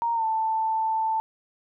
sine tone with pitch glide, 932.3 to 885.1 Hz, A#5 to A5, 0 to +10 cents, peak -22 dBFS, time 0.02-1.2 s, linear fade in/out 0 ms, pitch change -90 cents, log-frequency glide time 0.14-0.24 s, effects none

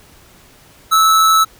square tone with amplitude modulation, 1306 Hz, E6, 17 cents flat, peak -8 dBFS, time 0.91-1.45 s, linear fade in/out 20 ms, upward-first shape sine, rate 165 Hz, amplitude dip 25%, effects pink hiss -46 dBFS RMS until 1.59 s

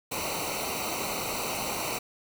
pink noise with comb filter, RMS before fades -32 dBFS, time 0.11-1.99 s, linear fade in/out 10 ms, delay 0.59 ms, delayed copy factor -0.9, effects none

